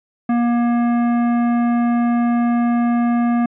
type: tone with hard clipping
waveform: sine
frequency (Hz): 237.8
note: A#3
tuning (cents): +35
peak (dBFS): -16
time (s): 0.29-3.46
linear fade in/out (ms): 5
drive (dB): 13
effects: resampled to 8000 Hz